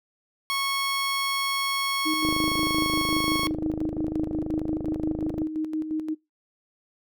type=tone; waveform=15% pulse; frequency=1100 Hz; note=C#6; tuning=14 cents flat; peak=-18 dBFS; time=0.5-3.47 s; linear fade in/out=0 ms
type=tone with tremolo; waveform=sine; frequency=312.2 Hz; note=D#4; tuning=6 cents sharp; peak=-24 dBFS; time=2.05-6.15 s; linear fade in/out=20 ms; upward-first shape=square; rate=5.7 Hz; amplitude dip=55%
type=click train; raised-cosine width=2 ms; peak=-17 dBFS; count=84; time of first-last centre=2.25-5.418 s; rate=26.2 Hz
effects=noise-tail reverb RT60 0.2 s tail -22 dB re dry